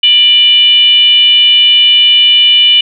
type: tone with frequency modulation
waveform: sine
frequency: 2960 Hz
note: F#7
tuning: in tune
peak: -3 dBFS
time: 0.03-2.81 s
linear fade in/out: 5 ms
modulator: 583 Hz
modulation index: 0.47
effects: none